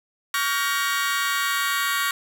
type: chord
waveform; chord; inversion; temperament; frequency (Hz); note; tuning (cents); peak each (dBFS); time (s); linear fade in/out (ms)
sawtooth; G half-diminished seventh; second; just; 1128.9 / 1411.2 / 1568 / 1881.6; Db6 / F6 / G6 / Bb6; +31 / +18 / 0 / +16; -22 / -24 / -27 / -23; 0.34-2.11; 2
effects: none